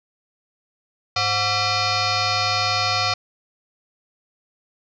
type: tone with frequency modulation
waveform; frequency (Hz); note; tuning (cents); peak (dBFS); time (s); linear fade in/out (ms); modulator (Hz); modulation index
sine; 1779; A6; +19; -18; 1.16-3.14; 5; 627; 5.6
effects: none